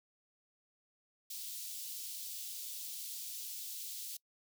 white high-pass noise, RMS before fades -44 dBFS, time 1.3-4.17 s, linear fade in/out 5 ms, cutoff 3300 Hz, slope 24 dB/octave, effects noise-tail reverb RT60 0.1 s tail -24 dB re dry

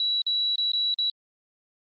sine tone with dropouts, 3917 Hz, B7, 15 cents flat, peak -22 dBFS, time 0-1.1 s, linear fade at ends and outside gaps 2 ms, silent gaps 0.219-0.265 / 0.558-0.581 / 0.719-0.733 / 0.942-0.986 s, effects Opus 32 kbps

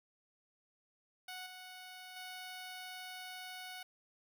10% pulse tone with level steps, 738 Hz, F#5, 5 cents flat, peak -36 / -41 / -37 dBFS, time 1.28-3.83 s, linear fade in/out 5 ms, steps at 1.46 / 2.16 s, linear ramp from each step 5 ms, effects none

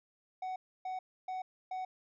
triangle tone bursts, 746 Hz, F#5, 14 cents sharp, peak -34 dBFS, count 4, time 0.42-1.85 s, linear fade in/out 5 ms, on 140 ms, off 290 ms, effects resampled to 16000 Hz

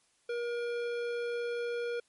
sine tone with hard clipping, 476 Hz, A#4, 36 cents sharp, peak -34 dBFS, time 0.29-2 s, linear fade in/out 5 ms, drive 14 dB, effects white hiss -70 dBFS RMS until 2.08 s + MP3 48 kbps

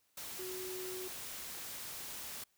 sine tone in noise, 370 Hz, F#4, in tune, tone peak -42 dBFS, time 0.39-1.08 s, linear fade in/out 5 ms, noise white, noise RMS -45 dBFS, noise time 0.17-2.44 s, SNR 0 dB, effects white hiss -75 dBFS RMS until 2.57 s

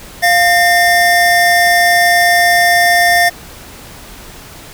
square tone pair together, 698.5 / 1820.1 Hz, F5 / A#6, 0 / -42 cents, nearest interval octave + perfect fourth, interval 1658 cents, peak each -11 dBFS, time 0.22-3.3 s, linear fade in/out 20 ms, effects pink hiss -34 dBFS RMS until 4.73 s

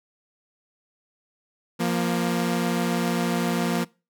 sawtooth tone pair together, 174.33 / 234.9 Hz, F3 / A#3, -3 / +13 cents, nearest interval perfect fourth, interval 516 cents, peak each -21 dBFS, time 1.79-3.85 s, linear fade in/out 20 ms, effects noise-tail reverb RT60 0.3 s tail -23 dB re dry

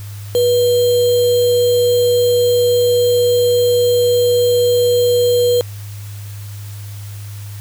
sine tone with sample-and-hold, 485.7 Hz, B4, 29 cents flat, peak -10 dBFS, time 0.35-5.61 s, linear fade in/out 0 ms, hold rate 3675 Hz, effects added 102 Hz sine -27 dBFS peak until 7.6 s + white hiss -40 dBFS RMS until 7.6 s

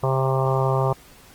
harmonic tone with a mistuned harmonic, 132.9 Hz, C3, 27 cents sharp, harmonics 1 / 3 / 4 / 5 / 6 / 7 / 8 / 9, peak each -21 / -26 / -27 / -28 / -29 / -29 / -30 / -31 dBFS, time 0.03-0.93 s, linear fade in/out 5 ms, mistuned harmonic 9, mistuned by -20 cents, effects pink hiss -49 dBFS RMS until 1.34 s + Opus 24 kbps

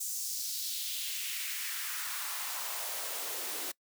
white noise with high-pass filter sweep, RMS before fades -37 dBFS, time 0-3.72 s, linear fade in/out 10 ms, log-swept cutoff 7200 to 320 Hz, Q 1.9, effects noise-tail reverb RT60 0.1 s tail -23 dB re dry

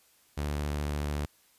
sawtooth tone with vibrato, 73.42 Hz, D2, in tune, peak -26 dBFS, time 0.37-1.26 s, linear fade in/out 10 ms, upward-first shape sine, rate 14 Hz, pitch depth 17 cents each way, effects white hiss -64 dBFS RMS until 1.58 s + resampled to 32000 Hz

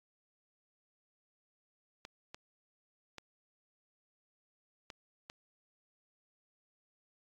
clicks, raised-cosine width 0.2 ms, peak -28 dBFS, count 5, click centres 2.051 / 2.345 / 3.183 / 4.902 / 5.299 s, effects AAC 64 kbps

